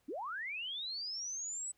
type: linear sweep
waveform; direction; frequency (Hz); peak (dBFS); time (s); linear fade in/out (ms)
sine; up; 237.5 to 8030; -38; 0.08-1.72; 10
effects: pink hiss -75 dBFS RMS until 1.77 s